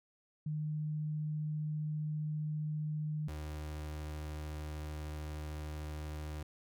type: tone pair in turn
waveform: sine / 35% pulse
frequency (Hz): 152.5 / 76.1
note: D#3 / D#2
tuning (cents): -34 / -38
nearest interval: octave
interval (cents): 1204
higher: first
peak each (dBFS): -34 / -38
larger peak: first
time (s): 0.46-3.28 / 3.28-6.43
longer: second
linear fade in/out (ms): 5
effects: none